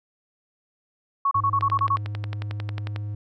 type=tone bursts; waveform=sine; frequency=1108.7 Hz; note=C#6; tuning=in tune; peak=-18 dBFS; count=8; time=1.25-1.963 s; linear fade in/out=5 ms; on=62 ms; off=31 ms
type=tone; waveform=triangle; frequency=103.8 Hz; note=G#2; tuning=in tune; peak=-26 dBFS; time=1.35-3.15 s; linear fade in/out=5 ms
type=click train; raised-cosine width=0.3 ms; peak=-17 dBFS; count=16; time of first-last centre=1.61-2.961 s; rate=11.1 Hz
effects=none